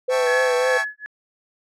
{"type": "tone with vibrato", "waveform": "sine", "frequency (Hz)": 504, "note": "B4", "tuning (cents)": 35, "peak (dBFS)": -18, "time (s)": [0.08, 0.78], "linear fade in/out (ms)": 10, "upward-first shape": "triangle", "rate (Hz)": 3.7, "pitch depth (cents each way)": 46}
{"type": "chord", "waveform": "25% pulse", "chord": "A dominant seventh", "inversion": "second", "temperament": "equal", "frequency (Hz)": [659.3, 784, 880, 1108.7], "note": ["E5", "G5", "A5", "C#6"], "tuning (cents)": [0, 0, 0, 0], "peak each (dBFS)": -25, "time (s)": [0.09, 0.85], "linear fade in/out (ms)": 50}
{"type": "tone with tremolo", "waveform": "sine", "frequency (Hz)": 1700, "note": "G#6", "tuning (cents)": 40, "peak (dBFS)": -20, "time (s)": [0.27, 1.06], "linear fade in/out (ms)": 0, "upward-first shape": "sine", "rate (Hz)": 2.5, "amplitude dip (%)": 100}
{"effects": ["low-pass 9000 Hz 12 dB/octave"]}